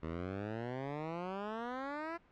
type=exponential sweep; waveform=10% pulse; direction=up; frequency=77.78 to 344.2 Hz; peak=-30 dBFS; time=0.02-2.18 s; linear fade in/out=20 ms; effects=pink hiss -66 dBFS RMS until 2.31 s + low-pass 2000 Hz 12 dB/octave